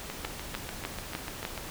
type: two click trains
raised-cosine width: 0.3 ms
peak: -20 / -16 dBFS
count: 11 / 5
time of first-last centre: 0.1-1.577 / 0.25-1.451 s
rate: 6.77 / 3.33 Hz
effects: pink hiss -41 dBFS RMS until 1.7 s